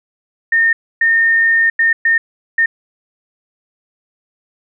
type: tone bursts at uneven times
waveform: sine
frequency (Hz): 1826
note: A#6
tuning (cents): -36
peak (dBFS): -9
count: 5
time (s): 0.52-0.73 / 1.01-1.7 / 1.79-1.93 / 2.05-2.18 / 2.58-2.66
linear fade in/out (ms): 5
effects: none